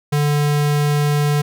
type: tone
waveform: square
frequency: 146.83 Hz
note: D3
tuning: in tune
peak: -15 dBFS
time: 0.12-1.42 s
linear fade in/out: 10 ms
effects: none